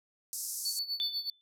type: band-pass noise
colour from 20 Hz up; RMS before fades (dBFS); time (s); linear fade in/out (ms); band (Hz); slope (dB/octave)
white; -38; 0.33-0.79; 0; 5100 to 13000; 48
type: tone with tremolo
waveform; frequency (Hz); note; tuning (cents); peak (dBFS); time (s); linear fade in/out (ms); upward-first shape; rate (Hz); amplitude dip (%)
triangle; 4469; C#8; +13; -29; 0.65-1.3; 2; sine; 8.1; 80
type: tone with exponential decay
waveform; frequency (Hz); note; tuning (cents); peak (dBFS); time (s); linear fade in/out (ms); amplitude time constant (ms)
sine; 3517; A7; -1; -28; 1-1.41; 0; 88
effects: none